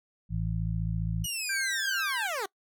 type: harmonic tone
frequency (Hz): 54.9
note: A1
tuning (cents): -3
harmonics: 1 / 2 / 3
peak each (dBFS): -32 / -32 / -32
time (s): 0.29-1.27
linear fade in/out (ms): 50
type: linear sweep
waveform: 15% pulse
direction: down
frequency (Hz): 2945 to 361.5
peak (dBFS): -24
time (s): 1.24-2.46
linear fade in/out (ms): 5
type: tone with tremolo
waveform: sine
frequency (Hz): 1583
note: G6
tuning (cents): +17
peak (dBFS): -29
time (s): 1.49-2.27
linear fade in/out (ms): 5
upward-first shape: sine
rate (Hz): 2.6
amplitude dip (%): 30
effects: noise-tail reverb RT60 0.1 s tail -24 dB re dry